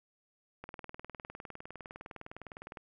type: click train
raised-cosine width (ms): 0.5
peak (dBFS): -29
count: 43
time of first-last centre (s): 0.64-2.772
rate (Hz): 19.7
effects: none